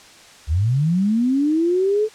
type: linear sweep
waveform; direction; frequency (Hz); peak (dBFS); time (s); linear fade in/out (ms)
sine; up; 68 to 440; -15; 0.47-2.09; 50
effects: white hiss -45 dBFS RMS until 2.14 s + low-pass 7000 Hz 12 dB/octave